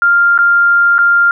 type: tone with dropouts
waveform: sine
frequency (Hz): 1396.9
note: F6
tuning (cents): 0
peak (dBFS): -6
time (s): 0.02-1.31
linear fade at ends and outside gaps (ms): 1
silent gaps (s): 0.378-0.388 / 0.982-0.989
effects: none